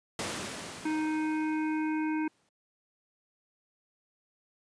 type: noise with exponential decay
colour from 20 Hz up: pink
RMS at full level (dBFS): -32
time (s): 0.19-2.49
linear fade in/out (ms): 2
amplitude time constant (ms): 500
type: harmonic tone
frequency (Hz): 311.1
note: D#4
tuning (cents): 0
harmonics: 1 / 3 / 5 / 7 / 8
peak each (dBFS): -28 / -38 / -42 / -45 / -46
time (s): 0.85-2.28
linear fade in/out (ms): 5
effects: high-pass 150 Hz 12 dB/octave + resampled to 22050 Hz